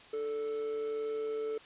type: tone with amplitude modulation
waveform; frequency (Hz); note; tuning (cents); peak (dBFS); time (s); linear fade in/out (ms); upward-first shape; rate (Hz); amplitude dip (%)
triangle; 439.3; A4; -3; -29; 0.13-1.58; 5; sine; 142; 35
effects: white hiss -54 dBFS RMS until 1.65 s + resampled to 8000 Hz

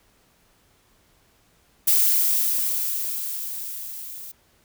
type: noise with level ramp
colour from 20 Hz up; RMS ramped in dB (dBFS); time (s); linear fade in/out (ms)
violet; -17 to -38; 1.87-4.32; 10
effects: pink hiss -61 dBFS RMS until 4.64 s

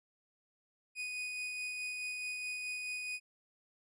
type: tone with tremolo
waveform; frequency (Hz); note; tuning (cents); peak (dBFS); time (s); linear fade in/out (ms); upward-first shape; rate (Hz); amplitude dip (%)
40% pulse; 2484; D#7; -3; -36; 0.95-3.2; 50; sine; 4.7; 25
effects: low-pass 12000 Hz 12 dB/octave

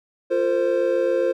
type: chord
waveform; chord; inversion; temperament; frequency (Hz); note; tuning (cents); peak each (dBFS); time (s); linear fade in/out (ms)
triangle; F suspended fourth; none; equal with one note detuned; 349.2 / 456 / 523.3; F4 / Bb4 / C5; 0 / -38 / 0; -22 / -23 / -18; 0.3-1.33; 20
effects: none

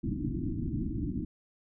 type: low-pass noise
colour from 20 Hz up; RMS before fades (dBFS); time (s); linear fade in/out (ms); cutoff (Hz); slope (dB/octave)
white; -33; 0.03-1.25; 5; 330; 96
effects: none

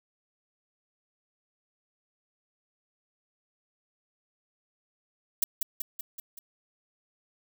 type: noise with echo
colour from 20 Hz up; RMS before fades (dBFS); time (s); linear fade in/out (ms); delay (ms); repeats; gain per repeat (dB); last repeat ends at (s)
violet; -23; 5.42-5.44; 5; 190; 5; -4; 6.39
effects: none

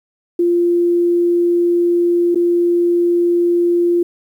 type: tone with dropouts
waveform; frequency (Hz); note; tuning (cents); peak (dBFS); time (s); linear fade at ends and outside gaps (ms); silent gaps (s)
sine; 346.9; F4; -12; -11; 0.39-4.03; 5; 2.347-2.356
effects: 8-bit

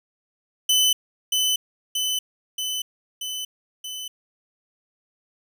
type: tone with echo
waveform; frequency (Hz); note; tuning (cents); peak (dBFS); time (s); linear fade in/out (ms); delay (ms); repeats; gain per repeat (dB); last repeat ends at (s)
sawtooth; 3019; F#7; +34; -13; 0.69-0.93; 5; 630; 5; -3; 4.08
effects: none

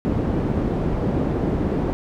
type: low-pass noise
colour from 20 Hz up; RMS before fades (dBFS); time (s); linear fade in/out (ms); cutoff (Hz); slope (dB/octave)
white; -22; 0.05-1.93; 0; 320; 12
effects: none

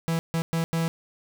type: tone bursts at uneven times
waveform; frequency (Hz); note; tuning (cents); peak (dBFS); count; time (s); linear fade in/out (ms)
45% pulse; 164.81; E3; 0; -23; 4; 0.08-0.19 / 0.34-0.42 / 0.53-0.64 / 0.73-0.88; 0
effects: none

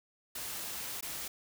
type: noise with dropouts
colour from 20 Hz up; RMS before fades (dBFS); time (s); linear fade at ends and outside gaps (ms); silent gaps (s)
white; -40; 0.35-1.28; 5; 1.009-1.025
effects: none

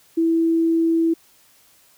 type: tone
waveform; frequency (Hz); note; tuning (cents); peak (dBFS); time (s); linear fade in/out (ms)
sine; 329.3; E4; -2; -15; 0.17-1.14; 10
effects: white hiss -55 dBFS RMS until 1.97 s

